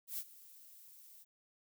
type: noise with ADSR envelope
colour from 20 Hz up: violet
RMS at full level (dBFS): -39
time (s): 0.07-1.25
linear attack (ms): 110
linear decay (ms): 56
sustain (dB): -19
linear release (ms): 30
effects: none